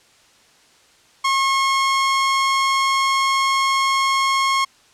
sawtooth tone, 1083 Hz, C#6, 41 cents flat, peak -12 dBFS, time 1.24-4.65 s, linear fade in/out 10 ms, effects white hiss -53 dBFS RMS until 4.93 s + low-pass 7000 Hz 12 dB/octave

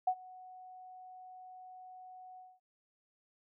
sine tone with ADSR envelope, 740 Hz, F#5, in tune, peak -25 dBFS, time 0.07-2.6 s, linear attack 7 ms, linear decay 67 ms, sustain -24 dB, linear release 220 ms, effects none

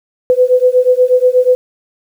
sine beating tone pair, 499 / 507.3 Hz, B4 / B4, +18 / +46 cents, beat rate 8.3 Hz, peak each -10 dBFS, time 0.3-1.55 s, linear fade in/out 0 ms, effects 7-bit

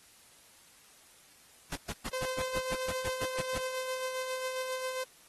pink noise bursts, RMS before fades -37 dBFS, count 12, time 1.72-3.582 s, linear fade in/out 2 ms, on 36 ms, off 130 ms
sawtooth tone with tremolo, 516 Hz, C5, 24 cents flat, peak -28 dBFS, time 2.13-5.04 s, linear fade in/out 5 ms, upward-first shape sine, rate 7.4 Hz, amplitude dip 40%
effects white hiss -59 dBFS RMS until 5.28 s + AAC 32 kbps

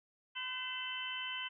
harmonic tone with a mistuned harmonic, 509 Hz, C5, 48 cents flat, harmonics 2 / 3 / 4 / 5 / 6, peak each -47 / -46 / -47 / -44 / -41 dBFS, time 0.35-1.49 s, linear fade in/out 20 ms, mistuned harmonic 5, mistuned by +68 cents, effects none

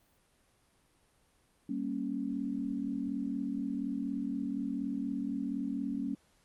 sine chord, G diminished, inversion none, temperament equal, 196 / 233.1 / 277.2 Hz, G3 / Bb3 / Db4, 0 / 0 / 0 cents, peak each -39 / -37 / -35 dBFS, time 1.69-6.15 s, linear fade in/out 5 ms, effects pink hiss -69 dBFS RMS until 6.44 s + Opus 32 kbps

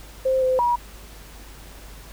sine tone with pitch steps, 524 / 515 / 961 Hz, C5 / C5 / B5, +2 / -28 / -48 cents, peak -17 dBFS, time 0.25-0.76 s, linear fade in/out 10 ms, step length 170 ms, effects added 50 Hz sine -42 dBFS peak until 2.12 s + pink hiss -45 dBFS RMS until 2.12 s

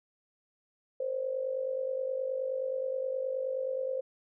sine tone with amplitude modulation, 523.3 Hz, C5, in tune, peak -27 dBFS, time 1-4.01 s, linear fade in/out 5 ms, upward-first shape sine, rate 49.5 Hz, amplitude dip 70%, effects none

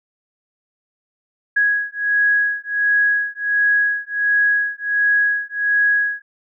sine beating tone pair, 1661.2 / 1662.6 Hz, G#6 / G#6, 0 / +1 cents, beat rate 1.4 Hz, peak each -18 dBFS, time 1.56-6.22 s, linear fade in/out 10 ms, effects none

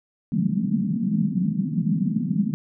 white band-pass noise, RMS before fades -23 dBFS, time 0.32-2.54 s, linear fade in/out 0 ms, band 160 to 220 Hz, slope 48 dB/octave, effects none

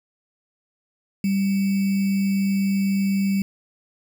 sine tone with sample-and-hold, 196 Hz, G3, in tune, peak -18 dBFS, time 1.24-3.42 s, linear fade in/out 2 ms, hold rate 2450 Hz, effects none

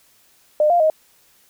sine tone with pitch steps, 605 / 697 / 627 Hz, D#5 / F5 / D#5, -49 / -4 / +13 cents, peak -12 dBFS, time 0.6-0.9 s, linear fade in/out 2 ms, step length 100 ms, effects white hiss -56 dBFS RMS until 1.49 s

